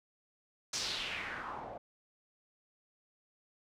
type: noise with low-pass filter sweep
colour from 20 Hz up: white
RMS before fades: -40 dBFS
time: 0.73-1.78 s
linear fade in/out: 5 ms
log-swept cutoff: 6100 to 630 Hz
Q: 3.1
effects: none